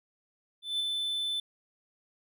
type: tone with ADSR envelope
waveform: triangle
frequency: 3520 Hz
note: A7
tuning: in tune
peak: -25 dBFS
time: 0.62-1.4 s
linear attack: 180 ms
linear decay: 7 ms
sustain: -3 dB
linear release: 3 ms
effects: none